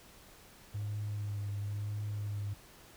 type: tone with vibrato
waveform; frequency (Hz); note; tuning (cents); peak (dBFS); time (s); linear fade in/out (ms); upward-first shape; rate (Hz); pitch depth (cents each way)
triangle; 103.1; G#2; -12; -31; 0.74-2.54; 10; triangle; 0.97; 31
effects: tanh soft clip ceiling -31 dBFS + pink hiss -57 dBFS RMS until 2.96 s